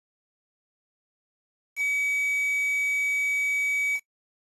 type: tone with quantisation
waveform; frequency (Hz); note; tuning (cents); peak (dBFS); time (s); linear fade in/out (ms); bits
triangle; 2274; C#7; +44; -22; 1.76-4; 50; 7
effects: noise-tail reverb RT60 0.1 s tail -19 dB re dry + resampled to 32000 Hz